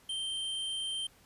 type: tone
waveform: square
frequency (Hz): 3136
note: G7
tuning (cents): 0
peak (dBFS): -34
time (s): 0.09-1.07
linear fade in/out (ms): 5
effects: pink hiss -62 dBFS RMS until 1.25 s + resampled to 32000 Hz